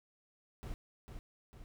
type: noise with echo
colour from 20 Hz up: brown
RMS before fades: -42 dBFS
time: 0.63-0.74 s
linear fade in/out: 0 ms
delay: 450 ms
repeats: 2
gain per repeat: -5 dB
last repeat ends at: 1.64 s
effects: none